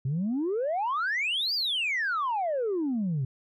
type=exponential two-way sweep; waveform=sine; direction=up then down; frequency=125.4 to 4956 to 125.4 Hz; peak=-24 dBFS; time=0.05-3.25 s; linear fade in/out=5 ms; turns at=1.54 s; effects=tanh soft clip ceiling -23 dBFS